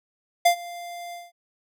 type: tone with ADSR envelope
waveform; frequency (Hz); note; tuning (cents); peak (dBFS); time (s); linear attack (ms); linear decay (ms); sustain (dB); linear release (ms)
square; 696; F5; -6; -13; 0.45-1.32; 10; 92; -22; 190
effects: none